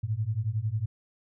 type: beating tone pair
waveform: sine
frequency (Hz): 103.2 / 114.2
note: G#2 / A#2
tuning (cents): -10 / -35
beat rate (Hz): 11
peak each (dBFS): -30 / -29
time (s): 0.03-0.86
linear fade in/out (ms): 10
effects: none